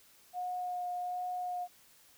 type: tone with vibrato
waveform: sine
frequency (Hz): 720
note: F#5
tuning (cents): -47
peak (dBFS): -34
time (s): 0.33-1.68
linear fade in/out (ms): 50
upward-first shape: sine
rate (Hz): 1.3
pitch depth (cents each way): 12
effects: white hiss -62 dBFS RMS until 2.17 s